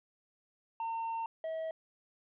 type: tone pair in turn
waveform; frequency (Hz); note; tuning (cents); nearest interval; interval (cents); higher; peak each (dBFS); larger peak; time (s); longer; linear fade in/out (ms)
triangle; 910 / 643.5; A#5 / E5; -42 / -42; tritone; 600; first; -32 / -33; first; 0.8-1.26 / 1.44-1.71; first; 2
effects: resampled to 8000 Hz + 12-bit